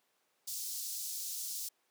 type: high-pass noise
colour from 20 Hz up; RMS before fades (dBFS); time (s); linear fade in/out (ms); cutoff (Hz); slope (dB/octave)
pink; -40; 0.47-1.69; 10; 4900; 24
effects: pink hiss -75 dBFS RMS until 1.9 s + high-pass 400 Hz 12 dB/octave